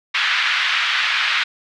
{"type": "band-pass noise", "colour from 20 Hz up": "pink", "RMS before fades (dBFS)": -19, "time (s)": [0.14, 1.44], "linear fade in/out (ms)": 10, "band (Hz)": [1400, 3700], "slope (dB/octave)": 24, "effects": []}